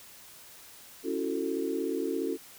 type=chord; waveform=sine; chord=F# minor seventh; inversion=second; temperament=just; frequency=277.5 / 333 / 370 / 444 Hz; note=C#4 / E4 / F#4 / A4; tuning=+2 / +18 / 0 / +16 cents; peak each=-34 dBFS; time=1.03-2.38 s; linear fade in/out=50 ms; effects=white hiss -51 dBFS RMS until 2.58 s